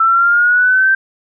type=linear sweep; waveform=sine; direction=up; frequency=1324 to 1568 Hz; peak=-8 dBFS; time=0-0.95 s; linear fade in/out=5 ms; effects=none